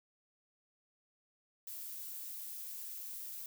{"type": "noise with high-pass filter sweep", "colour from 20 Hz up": "violet", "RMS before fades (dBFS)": -45, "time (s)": [1.67, 3.46], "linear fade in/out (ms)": 2, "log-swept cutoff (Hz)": [820, 540], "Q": 0.9, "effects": []}